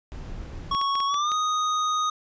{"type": "noise", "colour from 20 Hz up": "brown", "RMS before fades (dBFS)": -36, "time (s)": [0.12, 0.75], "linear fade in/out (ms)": 0}
{"type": "tone with pitch glide", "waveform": "square", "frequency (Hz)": [1108.7, 1244.5], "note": ["C#6", "D#6"], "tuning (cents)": [0, 0], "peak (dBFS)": -23, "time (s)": [0.71, 2.1], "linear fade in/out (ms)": 5, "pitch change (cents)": 200, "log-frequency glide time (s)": [1.07, 1.33]}
{"type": "clicks", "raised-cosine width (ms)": 0.2, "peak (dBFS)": -19, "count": 6, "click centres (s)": [0.749, 0.814, 0.954, 1.003, 1.143, 1.318]}
{"effects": ["resampled to 16000 Hz"]}